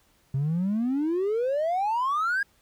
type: exponential sweep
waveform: triangle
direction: up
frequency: 130.81 to 1661.2 Hz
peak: -20 dBFS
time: 0.34-2.43 s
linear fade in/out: 5 ms
effects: tanh soft clip ceiling -19 dBFS + pink hiss -64 dBFS RMS until 2.61 s